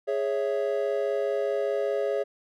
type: chord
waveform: triangle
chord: C# minor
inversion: second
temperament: equal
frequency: 415.3 / 554.4 / 659.3 Hz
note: G#4 / C#5 / E5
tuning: 0 / 0 / 0 cents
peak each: -26 / -26 / -30 dBFS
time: 0.07-2.24 s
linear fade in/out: 20 ms
effects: none